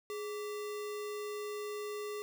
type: tone with sample-and-hold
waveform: sine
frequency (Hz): 417.9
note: G#4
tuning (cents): +11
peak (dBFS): -37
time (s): 0.1-2.22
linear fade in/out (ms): 0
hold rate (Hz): 1575
effects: none

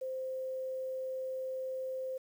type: tone with quantisation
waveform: sine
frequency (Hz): 521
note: C5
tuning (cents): -7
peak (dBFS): -35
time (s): 0.01-2.18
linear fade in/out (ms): 10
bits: 10
effects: none

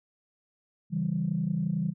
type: chord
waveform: sine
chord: C# diminished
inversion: none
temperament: equal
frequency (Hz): 138.59 / 164.81 / 196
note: C#3 / E3 / G3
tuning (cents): 0 / 0 / 0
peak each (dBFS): -34 / -28 / -30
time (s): 0.9-1.94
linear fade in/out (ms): 50
effects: tanh soft clip ceiling -17 dBFS

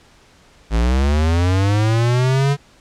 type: linear sweep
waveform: square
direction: up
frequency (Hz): 52.9 to 143.8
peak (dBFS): -14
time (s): 0.7-2.57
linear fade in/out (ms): 50
effects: pink hiss -50 dBFS RMS until 2.8 s + low-pass 7000 Hz 12 dB/octave

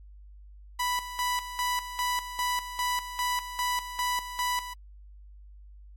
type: tone with tremolo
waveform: sawtooth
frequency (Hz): 987.8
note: B5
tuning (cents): 0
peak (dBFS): -22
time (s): 0.79-4.74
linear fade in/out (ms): 10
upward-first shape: square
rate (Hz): 2.5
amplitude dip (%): 70
effects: added 50 Hz sine -46 dBFS peak until 5.96 s + MP3 64 kbps

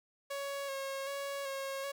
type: tone with vibrato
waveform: sawtooth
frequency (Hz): 551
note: C#5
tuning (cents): -11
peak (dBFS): -33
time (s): 0.3-1.92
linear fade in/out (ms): 10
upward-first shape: square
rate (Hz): 1.3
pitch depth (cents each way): 23
effects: none

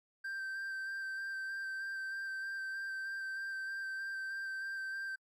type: tone with vibrato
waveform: triangle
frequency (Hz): 1568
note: G6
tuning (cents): 0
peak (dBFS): -36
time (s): 0.24-5.16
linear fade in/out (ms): 10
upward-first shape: square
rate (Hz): 3.2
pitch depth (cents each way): 12
effects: AAC 48 kbps

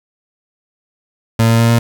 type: tone with pitch steps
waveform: 30% pulse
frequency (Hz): 113.7 / 114.76 / 115.82 / 116.9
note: A#2 / A#2 / A#2 / A#2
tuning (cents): -43 / -27 / -11 / +5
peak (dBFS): -6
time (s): 1.39-1.79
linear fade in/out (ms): 5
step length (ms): 100
effects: 7-bit

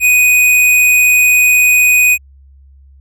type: tone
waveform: square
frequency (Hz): 2489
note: D#7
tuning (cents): 0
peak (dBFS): -7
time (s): 0-2.18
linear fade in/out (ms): 50
effects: added 68 Hz sine -39 dBFS peak until 3 s

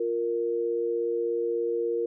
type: tone pair together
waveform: sine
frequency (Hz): 349.6 / 466.2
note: F4 / A#4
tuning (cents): +2 / 0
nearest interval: perfect fourth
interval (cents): 498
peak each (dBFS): -30 / -26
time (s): 0-2.06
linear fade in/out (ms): 5
effects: none

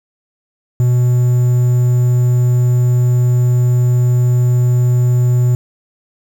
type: tone with quantisation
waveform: triangle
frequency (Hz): 123.47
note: B2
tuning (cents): 0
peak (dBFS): -7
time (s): 0.8-5.55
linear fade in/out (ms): 0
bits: 6
effects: none

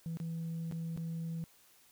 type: tone with dropouts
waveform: sine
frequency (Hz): 164.81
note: E3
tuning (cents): 0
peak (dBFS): -34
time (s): 0.06-1.44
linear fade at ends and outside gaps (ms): 0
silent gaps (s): 0.171-0.201 / 0.713-0.723 / 0.964-0.975
effects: tanh soft clip ceiling -34 dBFS + white hiss -64 dBFS RMS until 1.91 s

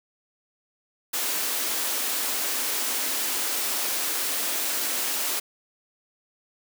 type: high-pass noise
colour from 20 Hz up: white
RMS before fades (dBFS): -27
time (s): 1.13-5.4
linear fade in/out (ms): 10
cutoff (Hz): 230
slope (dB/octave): 96
effects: none

